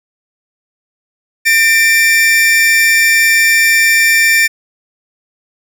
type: tone pair together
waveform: 45% pulse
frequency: 1807.1 / 2349 Hz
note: A6 / D7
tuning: +46 / 0 cents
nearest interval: perfect fourth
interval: 454 cents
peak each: -10 dBFS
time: 1.45-4.48 s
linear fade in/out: 20 ms
effects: none